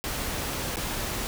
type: noise with dropouts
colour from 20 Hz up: pink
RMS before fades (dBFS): -31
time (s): 0.04-1.27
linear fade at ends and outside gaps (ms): 0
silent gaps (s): 0.759-0.769
effects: none